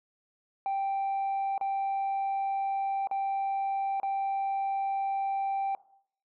sine tone with dropouts, 784 Hz, G5, in tune, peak -25 dBFS, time 0.66-5.75 s, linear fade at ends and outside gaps 1 ms, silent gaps 1.579-1.611 / 3.072-3.112 / 4-4.031 s, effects noise-tail reverb RT60 0.6 s tail -19 dB re dry + tanh soft clip ceiling -26 dBFS

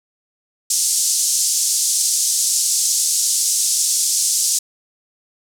pink band-pass noise, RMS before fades -18 dBFS, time 0.7-4.59 s, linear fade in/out 5 ms, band 5700 to 9600 Hz, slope 24 dB/octave, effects none

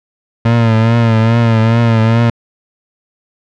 30% pulse tone with vibrato, 114.2 Hz, A#2, 35 cents flat, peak -5 dBFS, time 0.45-2.3 s, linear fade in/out 5 ms, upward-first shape triangle, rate 2.4 Hz, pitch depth 61 cents each way, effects low-pass 3000 Hz 12 dB/octave

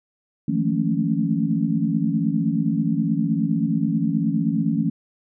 sine tone cluster, 159.5 / 175 / 215.9 / 225.4 / 278.5 Hz, D#3 / F3 / A3 / A3 / C#4, +43 / +4 / -33 / +42 / +8 cents, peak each -25 dBFS, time 0.48-4.9 s, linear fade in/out 5 ms, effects none

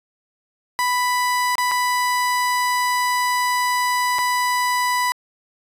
30% pulse tone with dropouts, 990 Hz, B5, 4 cents sharp, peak -15 dBFS, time 0.79-5.12 s, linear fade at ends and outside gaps 0 ms, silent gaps 1.554-1.582 / 1.713-1.717 / 4.185-4.189 s, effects resampled to 32000 Hz

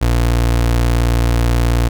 30% pulse tone, 58.6 Hz, A#1, 10 cents sharp, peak -9 dBFS, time 0.01-1.89 s, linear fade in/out 10 ms, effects none

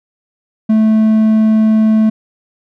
triangle tone, 218.4 Hz, A3, 13 cents flat, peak -5 dBFS, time 0.69-2.1 s, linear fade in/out 10 ms, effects none

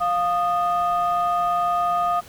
sine tone pair together, 701.8 / 1235 Hz, F5 / D#6, +8 / -13 cents, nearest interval minor seventh, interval 979 cents, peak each -20 dBFS, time 0-2.21 s, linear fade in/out 20 ms, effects tanh soft clip ceiling -14 dBFS + pink hiss -45 dBFS RMS until 2.28 s

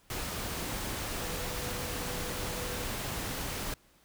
sine tone in noise, 493.9 Hz, B4, in tune, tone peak -43 dBFS, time 1.22-2.84 s, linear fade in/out 2 ms, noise pink, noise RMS -36 dBFS, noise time 0.1-3.74 s, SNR -10 dB, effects pink hiss -64 dBFS RMS until 4.04 s

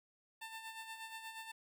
15% pulse tone with tremolo, 893 Hz, A5, 25 cents sharp, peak -38 dBFS, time 0.41-1.52 s, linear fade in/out 10 ms, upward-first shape sine, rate 8.4 Hz, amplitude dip 55%, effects none

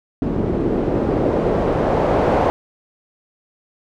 white noise with low-pass filter sweep, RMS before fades -18 dBFS, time 0.22-2.5 s, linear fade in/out 0 ms, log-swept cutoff 310 to 710 Hz, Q 1.5, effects none

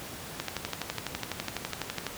click train, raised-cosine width 0.2 ms, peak -13 dBFS, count 21, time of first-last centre 0.4-2.067 s, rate 12 Hz, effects pink hiss -41 dBFS RMS until 2.17 s + high-pass 80 Hz 12 dB/octave

